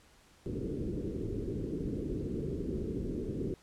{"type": "low-pass noise", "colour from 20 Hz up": "white", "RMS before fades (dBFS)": -36, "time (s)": [0.46, 3.54], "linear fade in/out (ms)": 0, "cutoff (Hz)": 430, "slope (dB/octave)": 48, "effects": ["pink hiss -62 dBFS RMS until 3.62 s", "low-pass 10000 Hz 12 dB/octave"]}